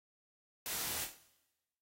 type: noise with echo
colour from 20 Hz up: white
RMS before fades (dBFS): -40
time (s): 0.66-1.04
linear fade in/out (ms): 0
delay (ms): 26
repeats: 5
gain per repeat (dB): -5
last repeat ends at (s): 1.17
effects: noise-tail reverb RT60 1.0 s tail -17 dB re dry + AAC 48 kbps